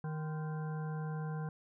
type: harmonic tone with a mistuned harmonic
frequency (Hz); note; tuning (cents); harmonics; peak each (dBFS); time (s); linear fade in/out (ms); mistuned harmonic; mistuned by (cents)
155.56; D#3; 0; 1 / 3 / 5 / 7 / 9 / 10; -36 / -48 / -49 / -52 / -56 / -55; 0.04-1.49; 2; 7; -90
effects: none